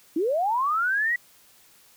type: linear sweep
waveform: sine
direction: up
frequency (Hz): 293.7 to 1964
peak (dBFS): -21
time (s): 0.16-1.16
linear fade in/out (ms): 5
effects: white hiss -56 dBFS RMS until 1.96 s